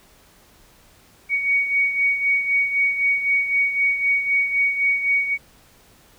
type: beating tone pair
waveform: sine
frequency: 2241 / 2244.9 Hz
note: C#7 / C#7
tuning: +18 / +21 cents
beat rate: 3.9 Hz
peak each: -18 / -25 dBFS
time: 1.29-5.38 s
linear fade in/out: 50 ms
effects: pink hiss -53 dBFS RMS until 6.18 s